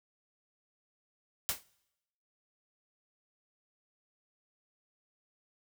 white noise with exponential decay, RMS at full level -28 dBFS, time 1.49-1.63 s, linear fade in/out 0 ms, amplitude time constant 30 ms, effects noise-tail reverb RT60 0.9 s tail -24 dB re dry

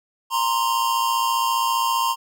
square tone pair together, 931.5 / 1046.5 Hz, A#5 / C6, -2 / 0 cents, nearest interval major second, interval 202 cents, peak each -23 / -22 dBFS, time 0.3-2.16 s, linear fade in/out 50 ms, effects none

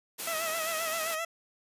white high-pass noise, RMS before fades -36 dBFS, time 0.18-1.16 s, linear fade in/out 20 ms, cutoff 200 Hz, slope 12 dB/octave
15% pulse tone with vibrato, 648 Hz, E5, 30 cents flat, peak -25 dBFS, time 0.27-1.25 s, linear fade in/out 5 ms, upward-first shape sine, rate 7.6 Hz, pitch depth 61 cents each way
effects resampled to 32000 Hz

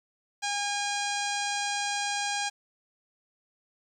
harmonic tone, 813 Hz, G#5, 37 cents flat, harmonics 1 / 2 / 3 / 4 / 5 / 6 / 7 / 8 / 9 / 10, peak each -32 / -35 / -37 / -38 / -39 / -40 / -40 / -41 / -42 / -42 dBFS, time 0.42-2.5 s, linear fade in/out 20 ms, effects 10-bit

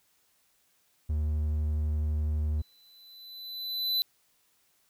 triangle tone, 76 Hz, D#2, 40 cents flat, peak -24 dBFS, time 1.09-2.62 s, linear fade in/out 10 ms
square tone with exponential growth, 4004 Hz, B7, 23 cents sharp, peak -24 dBFS, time 2.59-4.02 s, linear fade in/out 0 ms, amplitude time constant 310 ms
effects white hiss -69 dBFS RMS until 4.89 s

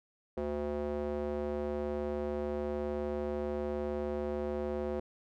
square tone with band-pass filter, 73.42 Hz, D2, in tune, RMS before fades -35 dBFS, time 0.37-5 s, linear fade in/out 5 ms, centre 460 Hz, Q 2.1, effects none

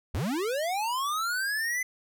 square linear sweep, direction up, 58.3 to 2043 Hz, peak -28 dBFS, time 0.14-1.83 s, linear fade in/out 5 ms, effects none

